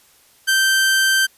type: tone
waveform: sawtooth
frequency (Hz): 1560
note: G6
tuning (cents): -9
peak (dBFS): -10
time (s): 0.47-1.27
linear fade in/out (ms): 20
effects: white hiss -53 dBFS RMS until 1.37 s + resampled to 32000 Hz